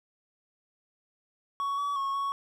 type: tone with pitch steps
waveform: triangle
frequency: 1117 / 1139 / 1097 / 1111 Hz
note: C#6 / C#6 / C#6 / C#6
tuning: +13 / +47 / -18 / +4 cents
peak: -26 dBFS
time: 1.6-2.32 s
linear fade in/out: 0 ms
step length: 180 ms
effects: none